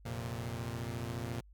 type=chord; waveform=sawtooth; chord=F suspended fourth; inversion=none; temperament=equal; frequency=87.31 / 116.54 / 130.81 Hz; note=F2 / Bb2 / C3; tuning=0 / 0 / 0 cents; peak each=-40 / -35 / -40 dBFS; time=0.05-1.41 s; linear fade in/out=10 ms; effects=added 50 Hz sine -55 dBFS peak until 1.53 s